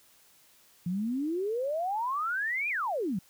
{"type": "exponential two-way sweep", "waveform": "sine", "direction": "up then down", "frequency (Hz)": [168.8, 2489, 168.8], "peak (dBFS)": -28, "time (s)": [0.86, 3.19], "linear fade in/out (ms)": 5, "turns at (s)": 2.69, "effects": ["white hiss -61 dBFS RMS until 3.29 s"]}